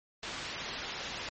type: low-pass noise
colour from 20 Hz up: white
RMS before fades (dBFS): -40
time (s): 0.23-1.29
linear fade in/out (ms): 2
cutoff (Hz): 4500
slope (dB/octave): 12
effects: low-pass 7000 Hz 12 dB/octave + MP3 32 kbps